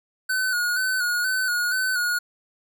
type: tone with vibrato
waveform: square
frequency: 1480 Hz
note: F#6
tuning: in tune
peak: -22 dBFS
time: 0.29-2.19 s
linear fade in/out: 10 ms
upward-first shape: square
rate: 2.1 Hz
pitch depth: 43 cents each way
effects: none